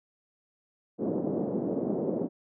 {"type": "band-pass noise", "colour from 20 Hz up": "pink", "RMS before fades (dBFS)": -30, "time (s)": [0.98, 2.29], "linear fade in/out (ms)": 50, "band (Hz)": [190, 540], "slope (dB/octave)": 24, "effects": []}